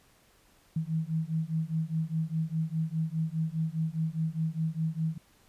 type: beating tone pair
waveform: sine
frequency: 158 / 162.9 Hz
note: D#3 / E3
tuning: +27 / -20 cents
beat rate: 4.9 Hz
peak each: -31 dBFS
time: 0.76-5.18 s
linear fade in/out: 5 ms
effects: pink hiss -63 dBFS RMS until 5.48 s + resampled to 32000 Hz